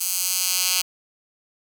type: tone with high-pass filter sweep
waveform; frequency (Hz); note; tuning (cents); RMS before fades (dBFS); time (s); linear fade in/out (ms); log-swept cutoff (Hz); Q
10% pulse; 182.9; F#3; -20; -23; 0-0.82; 10; 7900 to 3900; 0.88
effects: none